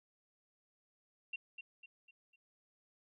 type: tone with echo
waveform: sine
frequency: 2742 Hz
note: F7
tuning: 32 cents flat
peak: -38 dBFS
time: 1.33-1.36 s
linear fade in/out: 5 ms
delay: 250 ms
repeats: 4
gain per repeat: -7 dB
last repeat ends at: 2.36 s
effects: none